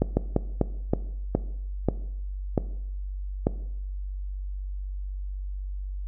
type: slowing click train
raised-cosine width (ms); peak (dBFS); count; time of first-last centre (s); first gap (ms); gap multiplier
2; -7; 9; 0.02-3.469; 150; 1.29
effects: noise-tail reverb RT60 0.8 s tail -17 dB re dry + added 48 Hz sine -30 dBFS peak until 6.07 s